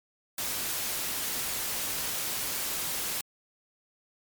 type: noise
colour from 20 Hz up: white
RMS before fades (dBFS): -32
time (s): 0.38-3.21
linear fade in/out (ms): 2
effects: MP3 96 kbps